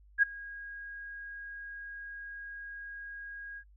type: tone with ADSR envelope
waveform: sine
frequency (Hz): 1638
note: G#6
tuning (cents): -24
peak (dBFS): -18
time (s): 0.18-3.64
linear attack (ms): 45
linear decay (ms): 13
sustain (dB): -23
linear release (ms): 68
effects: noise-tail reverb RT60 0.1 s tail -23 dB re dry + added 50 Hz sine -56 dBFS peak until 3.76 s